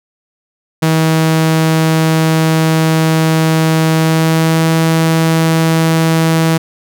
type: tone with pitch glide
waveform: sawtooth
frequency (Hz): 160 to 162.33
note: D#3 to E3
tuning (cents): +49 to -26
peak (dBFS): -5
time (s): 0.82-6.58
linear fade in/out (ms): 10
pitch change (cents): +25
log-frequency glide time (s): 3.94-4.68
effects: none